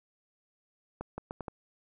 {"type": "accelerating click train", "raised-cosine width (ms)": 1, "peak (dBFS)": -23, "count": 5, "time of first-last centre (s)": [1.01, 1.482], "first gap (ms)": 170, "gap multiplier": 0.76, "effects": []}